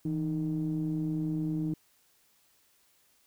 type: ring-modulated tone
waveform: triangle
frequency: 73.7 Hz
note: D2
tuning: 7 cents sharp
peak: -23 dBFS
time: 0.05-1.74 s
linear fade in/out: 5 ms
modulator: 236 Hz
effects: tanh soft clip ceiling -20 dBFS + white hiss -67 dBFS RMS until 3.26 s